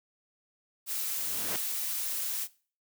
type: noise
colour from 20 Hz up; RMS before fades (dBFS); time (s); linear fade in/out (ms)
blue; -33; 0.86-2.48; 50
type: noise with exponential growth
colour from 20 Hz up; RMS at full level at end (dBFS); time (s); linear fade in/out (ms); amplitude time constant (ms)
pink; -34; 0.87-1.56; 0; 150
effects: noise-tail reverb RT60 0.4 s tail -20 dB re dry + high-pass 150 Hz 12 dB/octave